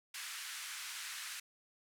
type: band-pass noise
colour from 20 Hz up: pink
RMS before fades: -45 dBFS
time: 0.14-1.4 s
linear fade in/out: 5 ms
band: 1400 to 12000 Hz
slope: 24 dB/octave
effects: none